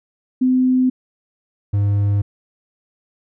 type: tone pair in turn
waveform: sine / triangle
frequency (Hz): 255.7 / 101.47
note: C4 / G#2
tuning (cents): -40 / -40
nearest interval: octave + major third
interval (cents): 1600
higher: first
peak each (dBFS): -12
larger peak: neither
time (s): 0.41-0.9 / 1.73-2.22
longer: neither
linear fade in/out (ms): 10
effects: none